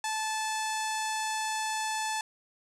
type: tone with low-pass filter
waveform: sawtooth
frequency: 872 Hz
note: A5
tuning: 16 cents flat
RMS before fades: -32 dBFS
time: 0.04-2.21 s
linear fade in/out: 2 ms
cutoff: 8200 Hz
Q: 2.2
effects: none